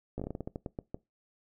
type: slowing click train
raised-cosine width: 2 ms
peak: -23 dBFS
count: 13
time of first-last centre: 0.18-0.945 s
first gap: 16 ms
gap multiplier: 1.23
effects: noise-tail reverb RT60 0.2 s tail -21 dB re dry